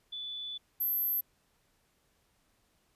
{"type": "tone pair in turn", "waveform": "sine", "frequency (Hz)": [3474, 12255], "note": ["A7", "G9"], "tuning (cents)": [-23, -40], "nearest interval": "octave + minor seventh", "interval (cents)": 2183, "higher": "second", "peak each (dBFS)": [-37, -28], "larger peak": "second", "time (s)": [[0.12, 0.58], [0.8, 1.21]], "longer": "first", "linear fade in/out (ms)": 10, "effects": ["pink hiss -72 dBFS RMS until 2.95 s", "resampled to 32000 Hz"]}